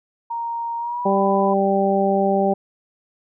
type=tone with pitch glide; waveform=sine; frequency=932.3 to 993.5 Hz; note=A#5 to B5; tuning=0 to +10 cents; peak=-23 dBFS; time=0.3-1.54 s; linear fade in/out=10 ms; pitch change=+110 cents; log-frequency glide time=0.78-1.13 s
type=harmonic tone; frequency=196 Hz; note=G3; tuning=in tune; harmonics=1 / 2 / 3 / 4; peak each=-21 / -21 / -21 / -21 dBFS; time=1.05-2.54 s; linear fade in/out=10 ms
effects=none